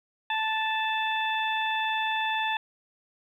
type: harmonic tone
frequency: 878 Hz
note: A5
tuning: 4 cents flat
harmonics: 1 / 2 / 3 / 4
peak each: -28 / -31 / -33 / -34 dBFS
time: 0.3-2.57 s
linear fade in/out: 2 ms
effects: 10-bit